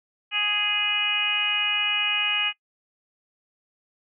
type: harmonic tone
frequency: 415.3 Hz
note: G#4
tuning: in tune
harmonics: 2 / 3 / 4 / 5 / 6 / 7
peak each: -37 / -35 / -33 / -33 / -25 / -26 dBFS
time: 0.31-2.53 s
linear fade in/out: 50 ms
effects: noise-tail reverb RT60 0.1 s tail -20 dB re dry

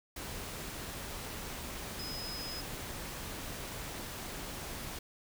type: tone in noise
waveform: sine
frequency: 5070 Hz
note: D#8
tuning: 32 cents sharp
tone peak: -41 dBFS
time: 1.99-2.61 s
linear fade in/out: 5 ms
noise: pink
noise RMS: -42 dBFS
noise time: 0.16-4.99 s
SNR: -2 dB
effects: none

